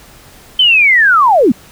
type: linear sweep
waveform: sine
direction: down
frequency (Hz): 3108 to 196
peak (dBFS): -5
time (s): 0.59-1.52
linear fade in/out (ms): 5
effects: pink hiss -40 dBFS RMS until 1.71 s